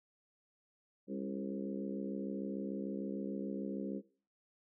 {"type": "harmonic tone with a mistuned harmonic", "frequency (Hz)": 66.7, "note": "C2", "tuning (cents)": 34, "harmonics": [3, 4, 5, 6, 7, 8], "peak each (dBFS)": [-41, -43, -45, -47, -48, -49], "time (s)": [1.07, 4.02], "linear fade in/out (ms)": 50, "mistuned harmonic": 4, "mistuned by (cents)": 47, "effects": ["noise-tail reverb RT60 0.4 s tail -19 dB re dry"]}